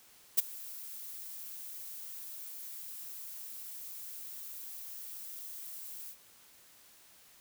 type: noise with ADSR envelope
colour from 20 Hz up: violet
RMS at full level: -22 dBFS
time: 0.37-6.17 s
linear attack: 18 ms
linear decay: 17 ms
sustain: -23 dB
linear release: 87 ms
effects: white hiss -60 dBFS RMS until 7.4 s